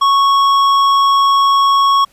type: tone with hard clipping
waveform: sine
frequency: 1106 Hz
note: C#6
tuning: 4 cents flat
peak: -10 dBFS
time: 0.01-2.05 s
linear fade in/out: 10 ms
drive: 9 dB
effects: pink hiss -52 dBFS RMS until 2.12 s + resampled to 32000 Hz